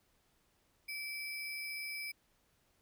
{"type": "tone with sample-and-hold", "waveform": "sine", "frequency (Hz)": 2317, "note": "D7", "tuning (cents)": -24, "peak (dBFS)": -39, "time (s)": [0.88, 2.12], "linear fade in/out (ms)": 10, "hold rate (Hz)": 7350, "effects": ["pink hiss -74 dBFS RMS until 2.81 s"]}